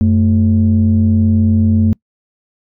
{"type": "tone pair together", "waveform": "sine", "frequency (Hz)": [92.5, 220.4], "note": ["F#2", "A3"], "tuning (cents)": [0, 3], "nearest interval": "octave + minor third", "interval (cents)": 1503, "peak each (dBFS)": -10, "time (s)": [0.01, 1.93], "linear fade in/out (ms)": 0, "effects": ["noise-tail reverb RT60 0.1 s tail -26 dB re dry", "tanh soft clip ceiling -3 dBFS"]}